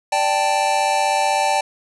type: chord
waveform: square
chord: D suspended fourth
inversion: none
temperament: equal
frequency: 587.3 / 784 / 880 Hz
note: D5 / G5 / A5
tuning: 0 / 0 / 0 cents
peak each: -24 / -20 / -21 dBFS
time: 0.12-1.61 s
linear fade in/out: 5 ms
effects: resampled to 24000 Hz + 7-bit